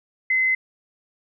sine tone, 2049 Hz, C7, 37 cents flat, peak -17 dBFS, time 0.3-0.55 s, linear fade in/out 5 ms, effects none

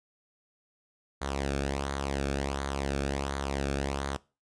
sawtooth tone with flanger, 69.3 Hz, C#2, in tune, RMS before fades -32 dBFS, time 1.21-4.17 s, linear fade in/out 10 ms, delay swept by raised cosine 0.37 to 1.02 ms, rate 1.4 Hz, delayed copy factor -0.65, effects noise-tail reverb RT60 0.3 s tail -21 dB re dry + resampled to 22050 Hz

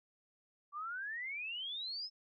sine exponential sweep, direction up, 1142 to 5274 Hz, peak -39 dBFS, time 0.72-2.1 s, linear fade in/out 50 ms, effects none

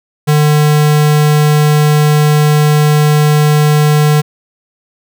square tone, 150 Hz, D3, 37 cents sharp, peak -7 dBFS, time 0.27-4.22 s, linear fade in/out 20 ms, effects none

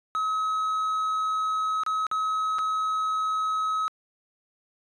triangle tone with dropouts, 1279 Hz, D#6, 47 cents sharp, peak -22 dBFS, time 0.15-3.88 s, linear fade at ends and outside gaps 0 ms, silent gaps 1.835-1.864 / 2.067-2.114 / 2.585-2.59 s, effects resampled to 24000 Hz

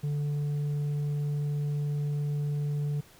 sine tone with tanh clipping, 146.2 Hz, D3, 7 cents flat, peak -28 dBFS, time 0.03-3.01 s, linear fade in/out 10 ms, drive 4 dB, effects pink hiss -56 dBFS RMS until 3.19 s

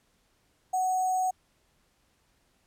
sine tone with sample-and-hold, 744 Hz, F#5, 9 cents sharp, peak -24 dBFS, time 0.73-1.31 s, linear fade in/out 10 ms, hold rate 7350 Hz, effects pink hiss -69 dBFS RMS until 2.66 s + low-pass 12000 Hz 12 dB/octave

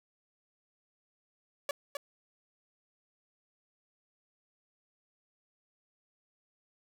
sawtooth tone with echo, 570 Hz, C#5, 48 cents sharp, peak -27 dBFS, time 1.69-1.71 s, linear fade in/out 2 ms, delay 260 ms, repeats 1, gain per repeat -4 dB, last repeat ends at 1.97 s, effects none

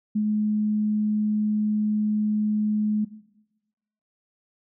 sine tone, 212 Hz, G#3, 36 cents sharp, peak -20 dBFS, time 0.15-3.05 s, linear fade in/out 10 ms, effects noise-tail reverb RT60 1.0 s tail -17 dB re dry

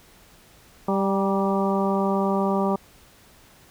harmonic tone with a mistuned harmonic, 196 Hz, G3, in tune, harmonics 1 / 2 / 3 / 4 / 5 / 6, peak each -23 / -26 / -28 / -29 / -30 / -31 dBFS, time 0.88-2.76 s, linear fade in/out 5 ms, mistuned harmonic 5, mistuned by -35 cents, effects pink hiss -53 dBFS RMS until 3.7 s

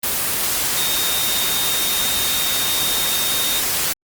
sine tone in noise, 3693 Hz, A#7, 17 cents flat, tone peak -23 dBFS, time 0.77-3.6 s, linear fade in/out 5 ms, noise white, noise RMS -20 dBFS, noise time 0.03-3.93 s, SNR -6 dB, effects Opus 24 kbps

